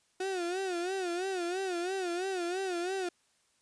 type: tone with vibrato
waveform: 35% pulse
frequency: 364.4 Hz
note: F#4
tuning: 26 cents flat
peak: -30 dBFS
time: 0.2-3.09 s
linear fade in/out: 5 ms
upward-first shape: sine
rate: 3 Hz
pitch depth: 110 cents each way
effects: white hiss -71 dBFS RMS until 3.61 s + resampled to 22050 Hz